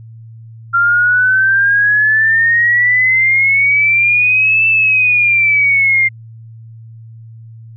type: exponential two-way sweep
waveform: sine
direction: up then down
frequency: 1377 to 2655 to 2099 Hz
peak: -8 dBFS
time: 0.73-6.09 s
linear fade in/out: 20 ms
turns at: 4.67 s
effects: added 113 Hz sine -32 dBFS peak until 7.76 s